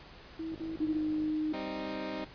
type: tone bursts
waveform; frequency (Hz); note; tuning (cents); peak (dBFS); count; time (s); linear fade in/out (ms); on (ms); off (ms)
sine; 323.1; E4; -35; -35; 3; 0.39-0.974; 5; 160; 52
type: click train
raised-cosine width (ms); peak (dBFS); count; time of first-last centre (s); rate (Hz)
2; -36; 41; 0.52-1.3; 51.3
type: tone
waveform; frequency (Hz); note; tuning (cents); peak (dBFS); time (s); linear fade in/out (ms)
sine; 308.7; D#4; -14; -29; 0.8-1.53; 5
type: chord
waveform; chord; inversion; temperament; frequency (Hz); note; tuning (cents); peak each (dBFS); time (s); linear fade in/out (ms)
20% pulse; C minor; second; equal; 196 / 261.6 / 311.1; G3 / C4 / Eb4; 0 / 0 / 0; -37 / -36 / -33; 1.53-2.25; 10
effects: pink hiss -52 dBFS RMS until 2.34 s + resampled to 11025 Hz